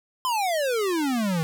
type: exponential sweep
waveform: square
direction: down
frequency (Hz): 1046.5 to 155.56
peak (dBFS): -23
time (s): 0.25-1.43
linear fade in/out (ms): 0
effects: none